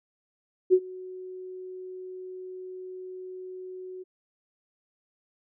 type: tone with ADSR envelope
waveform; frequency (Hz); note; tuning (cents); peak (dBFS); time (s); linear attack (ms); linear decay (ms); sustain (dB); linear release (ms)
sine; 370; F#4; 0; -13; 0.7-4.04; 33; 61; -24; 21
effects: none

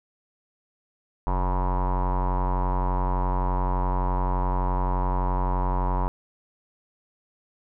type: tone with low-pass filter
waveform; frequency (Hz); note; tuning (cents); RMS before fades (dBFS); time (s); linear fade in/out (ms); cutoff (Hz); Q
square; 45.85; F#1; -15; -24; 1.27-6.08; 0; 960; 8.1
effects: none

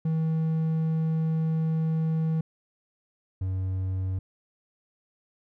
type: tone pair in turn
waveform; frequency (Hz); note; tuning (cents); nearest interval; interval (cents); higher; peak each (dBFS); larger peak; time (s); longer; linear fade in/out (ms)
triangle; 160.2 / 93.98; E3 / F#2; -49 / +28; major sixth; 923; first; -21 / -24; first; 0.05-2.41 / 3.41-4.19; first; 5
effects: none

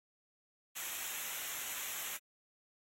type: noise with comb filter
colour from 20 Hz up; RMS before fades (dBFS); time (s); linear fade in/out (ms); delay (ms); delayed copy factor
white; -41; 0.75-2.18; 20; 0.21; -0.7
effects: AAC 48 kbps

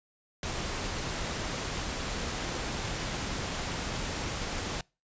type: noise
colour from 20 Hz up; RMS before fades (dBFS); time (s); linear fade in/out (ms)
pink; -34; 0.43-4.81; 2
effects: noise-tail reverb RT60 0.3 s tail -26 dB re dry + resampled to 16000 Hz

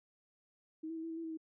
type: tone with pitch steps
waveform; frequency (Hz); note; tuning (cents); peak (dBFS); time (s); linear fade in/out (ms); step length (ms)
sine; 316.7 / 327.4 / 322.1 / 329.3 / 324.1 / 331.4 / 323.1 / 319.4; D#4 / E4 / E4 / E4 / E4 / E4 / E4 / D#4; +31 / -12 / -40 / -2 / -29 / +9 / -35 / +45; -39; 0.83-1.374; 10; 68
effects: none

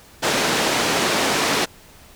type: band-pass noise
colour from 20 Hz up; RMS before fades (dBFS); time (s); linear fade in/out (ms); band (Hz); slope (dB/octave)
pink; -20; 0.22-1.66; 20; 260 to 6800; 12
effects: pink hiss -47 dBFS RMS until 2.15 s

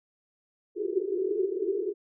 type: band-pass noise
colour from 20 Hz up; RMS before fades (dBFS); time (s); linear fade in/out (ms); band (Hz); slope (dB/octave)
pink; -29; 0.75-1.94; 50; 360 to 420; 96
effects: none

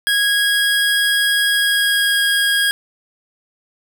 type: tone with pitch glide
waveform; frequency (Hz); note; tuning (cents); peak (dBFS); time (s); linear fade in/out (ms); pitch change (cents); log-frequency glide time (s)
25% pulse; 1649 to 1636.7; G#6 to G#6; -13 to -26; -10; 0.07-2.71; 0; -13; 1.52-2.21
effects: none

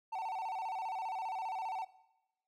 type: tone with vibrato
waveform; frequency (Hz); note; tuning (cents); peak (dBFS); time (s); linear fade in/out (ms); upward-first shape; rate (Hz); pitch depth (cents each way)
triangle; 822; G#5; -18; -34; 0.12-1.85; 10; square; 15; 150
effects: noise-tail reverb RT60 0.9 s tail -17 dB re dry

